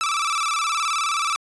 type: tone with vibrato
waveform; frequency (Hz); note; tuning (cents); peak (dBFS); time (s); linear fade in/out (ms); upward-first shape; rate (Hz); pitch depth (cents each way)
sawtooth; 1237; D#6; -10; -17; 0.01-1.36; 0; square; 19; 100
effects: resampled to 22050 Hz